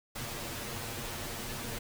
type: noise with comb filter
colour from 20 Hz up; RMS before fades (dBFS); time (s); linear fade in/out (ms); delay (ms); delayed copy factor
pink; -39; 0.15-1.79; 10; 8.6; +1
effects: none